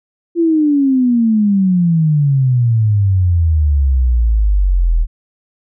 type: exponential sweep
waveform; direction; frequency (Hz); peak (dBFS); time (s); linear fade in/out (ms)
sine; down; 344.6 to 38.89; -9; 0.35-5.07; 50
effects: none